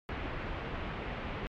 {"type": "low-pass noise", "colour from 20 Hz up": "pink", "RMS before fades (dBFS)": -38, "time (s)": [0.09, 1.47], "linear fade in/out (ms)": 0, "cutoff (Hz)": 2800, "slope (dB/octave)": 24, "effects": ["MP3 96 kbps"]}